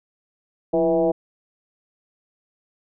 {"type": "tone with frequency modulation", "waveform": "sine", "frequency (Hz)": 493.9, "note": "B4", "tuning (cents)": 0, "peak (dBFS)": -16, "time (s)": [0.73, 1.12], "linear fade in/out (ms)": 10, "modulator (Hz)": 158, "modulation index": 1.4, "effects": []}